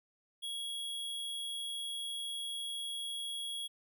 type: tone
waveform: square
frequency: 3322 Hz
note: G#7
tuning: in tune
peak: -38 dBFS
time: 0.42-3.68 s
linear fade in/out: 20 ms
effects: none